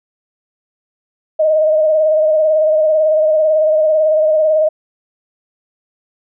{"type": "tone with vibrato", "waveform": "sine", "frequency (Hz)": 622.3, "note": "D#5", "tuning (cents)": 0, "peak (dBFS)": -9, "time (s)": [1.39, 4.69], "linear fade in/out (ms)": 10, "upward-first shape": "sine", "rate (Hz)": 18, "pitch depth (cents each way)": 39, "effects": []}